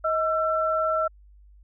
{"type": "tone pair together", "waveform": "sine", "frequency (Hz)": [633, 1341.3], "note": ["D#5", "E6"], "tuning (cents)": [30, 30], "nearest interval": "octave + minor second", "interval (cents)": 1300, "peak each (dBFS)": -24, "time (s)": [0.04, 1.08], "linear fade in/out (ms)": 10, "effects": ["added 50 Hz sine -49 dBFS peak until 1.63 s"]}